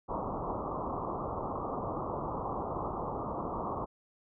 white low-pass noise, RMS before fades -36 dBFS, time 0.08-3.86 s, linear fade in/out 20 ms, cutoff 1200 Hz, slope 96 dB/octave, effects none

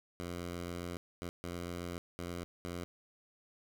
10% pulse tone bursts at uneven times, 87.31 Hz, F2, in tune, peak -31 dBFS, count 5, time 0.2-0.97 / 1.22-1.29 / 1.44-1.98 / 2.19-2.44 / 2.65-2.84 s, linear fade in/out 0 ms, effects none

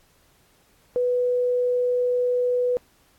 sine tone, 493.9 Hz, B4, in tune, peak -19 dBFS, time 0.96-2.77 s, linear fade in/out 0 ms, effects pink hiss -60 dBFS RMS until 3.18 s + AAC 64 kbps

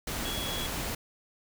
sine tone in noise, 3349 Hz, G#7, 14 cents sharp, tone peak -36 dBFS, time 0.25-0.67 s, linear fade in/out 5 ms, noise pink, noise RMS -34 dBFS, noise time 0.07-0.95 s, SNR -5 dB, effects none

